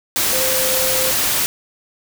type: tone in noise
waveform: sine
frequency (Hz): 520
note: C5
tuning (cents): -11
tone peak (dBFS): -22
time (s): 0.33-1.11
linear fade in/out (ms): 0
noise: white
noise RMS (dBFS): -18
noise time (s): 0.16-1.46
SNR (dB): -7
effects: none